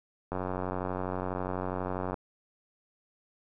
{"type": "click train", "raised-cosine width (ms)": 1, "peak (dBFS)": -19, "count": 169, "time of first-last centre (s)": [0.32, 2.142], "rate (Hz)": 92.2, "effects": []}